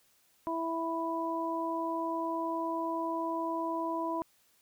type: harmonic tone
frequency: 329.6 Hz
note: E4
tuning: in tune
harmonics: 1 / 2 / 3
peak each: -35 / -37 / -34 dBFS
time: 0.47-4.22 s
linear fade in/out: 0 ms
effects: white hiss -68 dBFS RMS until 4.61 s